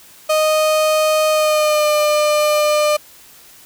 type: tone with pitch glide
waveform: 35% pulse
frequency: 620 to 600.6 Hz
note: D#5 to D5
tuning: -6 to +39 cents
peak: -11 dBFS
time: 0.29-2.97 s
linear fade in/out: 10 ms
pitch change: -55 cents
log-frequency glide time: 1.29-1.9 s
effects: white hiss -44 dBFS RMS until 3.65 s